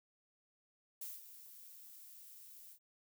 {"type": "noise with ADSR envelope", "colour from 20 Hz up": "violet", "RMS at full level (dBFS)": -44, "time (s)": [1.01, 2.79], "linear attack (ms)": 7, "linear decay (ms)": 190, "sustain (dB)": -12, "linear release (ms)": 71, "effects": []}